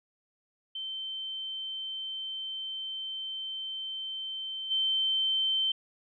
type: tone with level steps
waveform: sine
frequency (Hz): 3100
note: G7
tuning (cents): -20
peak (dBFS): -34 / -25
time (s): 0.75-5.72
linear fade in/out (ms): 5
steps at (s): 4.7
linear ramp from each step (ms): 20
effects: none